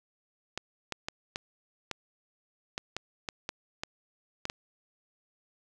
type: clicks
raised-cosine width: 0.2 ms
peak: -16 dBFS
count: 12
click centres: 0.576 / 0.923 / 1.085 / 1.359 / 1.913 / 2.779 / 2.966 / 3.288 / 3.491 / 3.835 / 4.454 / 4.499 s
effects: none